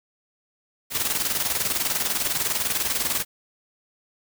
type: noise with tremolo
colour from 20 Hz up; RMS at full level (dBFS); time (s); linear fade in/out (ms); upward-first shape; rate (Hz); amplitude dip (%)
white; -23; 0.9-3.25; 50; square; 20; 55
effects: none